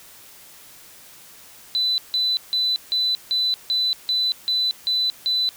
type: tone bursts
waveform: sine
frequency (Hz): 4000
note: B7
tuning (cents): +21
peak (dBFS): -18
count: 10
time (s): 1.75-5.49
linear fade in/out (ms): 0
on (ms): 230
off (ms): 160
effects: white hiss -46 dBFS RMS until 5.56 s